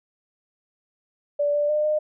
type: tone with pitch steps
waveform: sine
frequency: 581 / 587 / 603 / 609 Hz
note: D5 / D5 / D5 / D#5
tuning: -19 / -1 / +46 / -37 cents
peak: -19 dBFS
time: 1.39-1.99 s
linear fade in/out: 10 ms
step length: 150 ms
effects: none